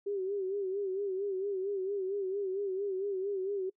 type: tone with vibrato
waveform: sine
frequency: 389.9 Hz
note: G4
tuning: 9 cents flat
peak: -31 dBFS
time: 0.06-3.7 s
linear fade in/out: 10 ms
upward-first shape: sine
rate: 4.4 Hz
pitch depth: 83 cents each way
effects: noise-tail reverb RT60 0.1 s tail -24 dB re dry